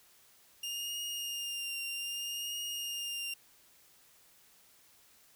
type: tone with vibrato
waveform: sawtooth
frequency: 2816 Hz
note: F7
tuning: 14 cents sharp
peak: -33 dBFS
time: 0.63-3.34 s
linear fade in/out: 5 ms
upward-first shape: triangle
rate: 0.63 Hz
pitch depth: 29 cents each way
effects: white hiss -63 dBFS RMS until 5.35 s